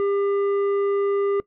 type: tone with tanh clipping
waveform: sine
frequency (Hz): 400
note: G4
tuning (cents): +35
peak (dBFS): -21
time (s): 0-1.4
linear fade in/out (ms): 0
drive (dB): 11
effects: noise-tail reverb RT60 0.1 s tail -19 dB re dry + low-pass 2000 Hz 12 dB/octave